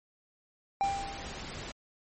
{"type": "tone with exponential decay", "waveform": "triangle", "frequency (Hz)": 792, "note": "G5", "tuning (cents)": 18, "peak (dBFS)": -22, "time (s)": [0.81, 1.5], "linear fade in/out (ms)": 0, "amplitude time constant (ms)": 150}
{"type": "noise", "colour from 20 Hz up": "pink", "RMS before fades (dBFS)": -41, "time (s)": [0.83, 1.72], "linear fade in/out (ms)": 10}
{"effects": ["MP3 32 kbps"]}